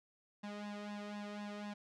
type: tone with flanger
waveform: sawtooth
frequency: 206.6 Hz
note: G#3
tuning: 9 cents flat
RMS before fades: -45 dBFS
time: 0.43-1.74 s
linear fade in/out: 10 ms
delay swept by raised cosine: 1.1 to 1.64 ms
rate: 4 Hz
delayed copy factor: +1
effects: low-pass 5000 Hz 12 dB/octave